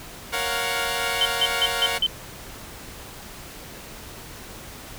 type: chord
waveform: 10% pulse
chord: Gb major seventh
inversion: first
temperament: equal with one note detuned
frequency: 466.2 / 554.4 / 701.3 / 740 Hz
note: Bb4 / Db5 / F5 / Gb5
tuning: 0 / 0 / +7 / 0 cents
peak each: -21 dBFS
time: 0.32-1.99 s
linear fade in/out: 20 ms
type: tone bursts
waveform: sine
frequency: 3076 Hz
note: G7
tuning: 33 cents flat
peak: -17 dBFS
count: 5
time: 1.21-2.065 s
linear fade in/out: 2 ms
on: 43 ms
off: 160 ms
effects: pink hiss -40 dBFS RMS until 4.98 s